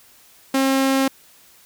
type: tone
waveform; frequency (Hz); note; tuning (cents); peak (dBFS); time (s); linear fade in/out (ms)
sawtooth; 268.4; C4; +44; -12; 0.54-1.08; 5
effects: white hiss -51 dBFS RMS until 1.65 s